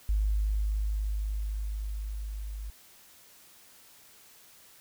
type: tone with level ramp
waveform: sine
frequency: 51.91 Hz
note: G#1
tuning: in tune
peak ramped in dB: -23 to -35 dBFS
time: 0.09-2.7 s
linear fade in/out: 0 ms
effects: white hiss -56 dBFS RMS until 4.8 s